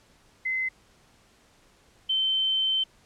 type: tone pair in turn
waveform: sine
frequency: 2052 / 3091 Hz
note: C7 / G7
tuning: -34 / -25 cents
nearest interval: perfect fifth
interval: 709 cents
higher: second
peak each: -25 / -22 dBFS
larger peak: second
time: 0.45-0.69 / 2.09-2.84 s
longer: second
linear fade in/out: 10 ms
effects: pink hiss -60 dBFS RMS until 3.05 s + low-pass 9000 Hz 12 dB/octave